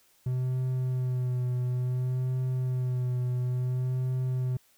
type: tone with vibrato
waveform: triangle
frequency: 126.5 Hz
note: B2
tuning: 42 cents sharp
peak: -24 dBFS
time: 0.26-4.57 s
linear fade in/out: 5 ms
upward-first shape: sine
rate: 0.58 Hz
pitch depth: 27 cents each way
effects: white hiss -64 dBFS RMS until 4.77 s